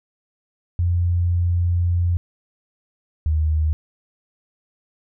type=tone pair in turn; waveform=sine; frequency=87.31 / 77.78 Hz; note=F2 / D#2; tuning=0 / 0 cents; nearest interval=major second; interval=200 cents; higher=first; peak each=-16 dBFS; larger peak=neither; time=0.79-2.17 / 3.26-3.73 s; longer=first; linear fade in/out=0 ms; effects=none